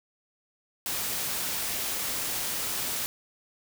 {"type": "noise", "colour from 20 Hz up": "white", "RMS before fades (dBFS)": -31, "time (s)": [0.86, 3.06], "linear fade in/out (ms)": 0, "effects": []}